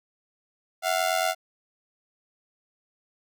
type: ring-modulated tone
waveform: sawtooth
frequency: 698.5 Hz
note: F5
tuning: in tune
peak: -16 dBFS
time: 0.82-1.35 s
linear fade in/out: 50 ms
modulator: 44.4 Hz
effects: none